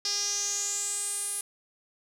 sawtooth tone with band-pass filter sweep, 406.4 Hz, G#4, 38 cents flat, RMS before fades -31 dBFS, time 0.05-1.41 s, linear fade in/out 2 ms, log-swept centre 5200 to 10000 Hz, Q 7.3, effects none

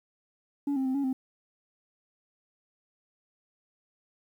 sine tone with pitch steps, 283.9 / 265.3 / 260.7 / 279.3 / 261.2 Hz, C#4 / C4 / C4 / C#4 / C4, +41 / +24 / -6 / +13 / -3 cents, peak -23 dBFS, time 0.67-1.13 s, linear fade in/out 5 ms, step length 92 ms, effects tanh soft clip ceiling -25 dBFS + 10-bit

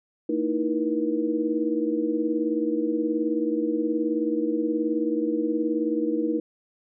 sine tone cluster, 227 / 310 / 328.8 / 478.3 Hz, A#3 / D#4 / E4 / A#4, -46 / -6 / -4 / +44 cents, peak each -32 / -25 / -28 / -29 dBFS, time 0.29-6.4 s, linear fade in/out 5 ms, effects none

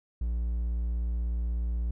triangle tone, 58.27 Hz, A#1, in tune, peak -25 dBFS, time 0.21-1.91 s, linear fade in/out 5 ms, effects none

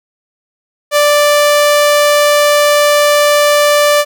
sawtooth tone, 587.3 Hz, D5, in tune, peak -3 dBFS, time 0.91-4.05 s, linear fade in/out 50 ms, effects none

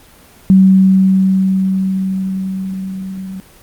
sine tone with level ramp, 190.1 Hz, F#3, 47 cents sharp, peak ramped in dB -3 to -23 dBFS, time 0.5-3.4 s, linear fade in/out 0 ms, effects pink hiss -43 dBFS RMS until 3.62 s + Opus 24 kbps

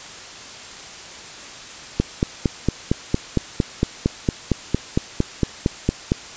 click train, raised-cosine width 3 ms, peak -3 dBFS, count 19, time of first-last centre 2-6.119 s, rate 4.37 Hz, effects white hiss -37 dBFS RMS until 6.36 s + resampled to 16000 Hz

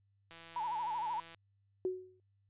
click train, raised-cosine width 0.2 ms, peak -35 dBFS, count 173, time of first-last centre 0.31-1.346 s, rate 166 Hz
sine tone with vibrato, 915 Hz, A#5, 32 cents flat, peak -34 dBFS, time 0.56-1.2 s, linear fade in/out 2 ms, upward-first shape sine, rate 13 Hz, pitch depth 130 cents each way
sine tone with exponential decay, 370 Hz, F#4, in tune, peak -29 dBFS, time 1.85-2.2 s, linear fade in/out 1 ms, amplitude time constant 75 ms
effects added 99 Hz sine -70 dBFS peak until 2.49 s + resampled to 8000 Hz

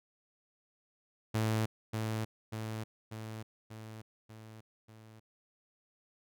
sawtooth tone with echo, 110 Hz, A2, in tune, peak -25 dBFS, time 1.34-1.66 s, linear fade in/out 10 ms, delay 590 ms, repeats 6, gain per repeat -4 dB, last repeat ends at 5.2 s, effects none

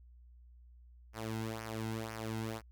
sawtooth tone with flanger, 111.4 Hz, A2, 22 cents sharp, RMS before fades -40 dBFS, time 1.13-2.62 s, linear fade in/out 50 ms, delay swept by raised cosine 0.25 to 1.75 ms, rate 2 Hz, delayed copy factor -0.7, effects added 60 Hz sine -55 dBFS peak until 2.71 s

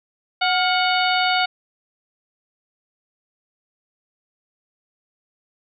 harmonic tone with a mistuned harmonic, 738 Hz, F#5, 5 cents flat, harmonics 1 / 2 / 3 / 4 / 5 / 6, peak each -20 / -23 / -25 / -26 / -27 / -28 dBFS, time 0.41-1.46 s, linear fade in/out 10 ms, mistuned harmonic 2, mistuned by -71 cents, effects none

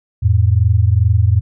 sine tone pair together, 86.9 / 109.37 Hz, F2 / A2, -8 / -10 cents, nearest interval major third, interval 398 cents, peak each -12 dBFS, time 0.22-1.41 s, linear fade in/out 20 ms, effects none

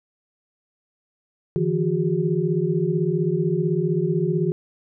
sine tone cluster, 152.5 / 168.2 / 364.7 / 403.2 Hz, D#3 / E3 / F#4 / G4, -34 / +35 / -25 / +49 cents, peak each -25 / -23 / -24 / -27 dBFS, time 1.56-4.52 s, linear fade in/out 0 ms, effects none

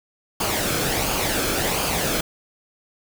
pink noise with flanger, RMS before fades -23 dBFS, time 0.4-2.21 s, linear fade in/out 5 ms, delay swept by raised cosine 0.52 to 1.08 ms, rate 1.4 Hz, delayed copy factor -0.5, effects none

